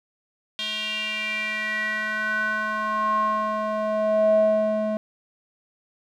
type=tone with band-pass filter sweep; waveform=square; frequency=214.6 Hz; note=A3; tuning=43 cents flat; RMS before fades=-24 dBFS; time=0.59-4.97 s; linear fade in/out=0 ms; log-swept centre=3300 to 490 Hz; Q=5.8; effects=none